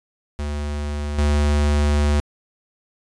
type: tone with level steps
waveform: square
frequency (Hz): 73.42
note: D2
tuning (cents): 0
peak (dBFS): -24 / -16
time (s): 0.39-2.2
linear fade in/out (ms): 0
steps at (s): 1.18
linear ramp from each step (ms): 5
effects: resampled to 22050 Hz